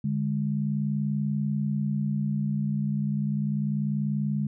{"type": "tone pair together", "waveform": "sine", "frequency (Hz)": [145.59, 205.9], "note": ["D3", "G#3"], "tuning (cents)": [-15, -15], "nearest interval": "tritone", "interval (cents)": 600, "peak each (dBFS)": -27, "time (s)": [0.04, 4.47], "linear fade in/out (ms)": 5, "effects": []}